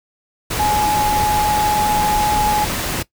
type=tone in noise; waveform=sine; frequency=841 Hz; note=G#5; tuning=22 cents sharp; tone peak=-15 dBFS; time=0.59-2.65 s; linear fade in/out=10 ms; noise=pink; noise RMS=-22 dBFS; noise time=0.5-3.03 s; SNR=+4 dB; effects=noise-tail reverb RT60 0.1 s tail -19 dB re dry